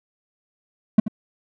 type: tone with echo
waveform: triangle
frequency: 215.2 Hz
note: A3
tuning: 38 cents flat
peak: -6 dBFS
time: 0.98-1 s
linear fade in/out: 5 ms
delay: 82 ms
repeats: 1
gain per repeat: -13 dB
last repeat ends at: 1.082 s
effects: none